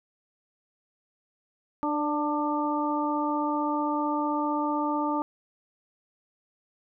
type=harmonic tone with a mistuned harmonic; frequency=297.4 Hz; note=D4; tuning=22 cents sharp; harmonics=1 / 2 / 3 / 4; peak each=-28 / -34 / -29 / -32 dBFS; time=1.83-5.22 s; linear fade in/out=0 ms; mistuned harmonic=2; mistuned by=-22 cents; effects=none